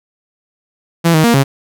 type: tone with pitch steps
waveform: sawtooth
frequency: 167.7 / 157.4 / 234.9 / 137 Hz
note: E3 / D#3 / A#3 / C#3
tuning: +30 / +20 / +13 / -20 cents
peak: -4 dBFS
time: 1.04-1.44 s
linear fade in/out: 20 ms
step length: 100 ms
effects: none